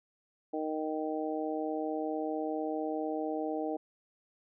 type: harmonic tone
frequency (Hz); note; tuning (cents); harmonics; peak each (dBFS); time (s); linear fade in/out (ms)
155.56; D#3; 0; 2 / 3 / 4 / 5; -35 / -37 / -38 / -39; 0.53-3.77; 10
effects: none